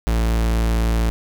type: tone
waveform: 45% pulse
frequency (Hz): 56.3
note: A1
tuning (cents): +40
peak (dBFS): -16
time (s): 0.07-1.1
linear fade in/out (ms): 0
effects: none